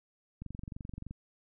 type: click train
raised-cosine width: 5 ms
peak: -29 dBFS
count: 17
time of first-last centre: 0.42-1.11 s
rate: 23.2 Hz
effects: none